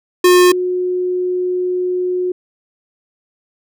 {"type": "tone pair in turn", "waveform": ["square", "sine"], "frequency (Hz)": [359.8, 362.9], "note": ["F#4", "F#4"], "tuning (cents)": [-48, -34], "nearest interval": "unison", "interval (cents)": 14, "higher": "second", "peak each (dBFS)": [-7, -15], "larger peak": "first", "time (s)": [[0.24, 0.52], [0.52, 2.32]], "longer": "second", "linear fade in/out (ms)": 5, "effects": []}